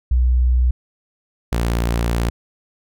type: tone pair in turn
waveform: sine / sawtooth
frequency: 61.9 / 58.12 Hz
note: B1 / A#1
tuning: +5 / -4 cents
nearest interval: minor second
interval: 109 cents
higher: first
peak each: -12 / -13 dBFS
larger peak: first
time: 0.11-0.71 / 1.52-2.3 s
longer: second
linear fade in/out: 5 ms
effects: none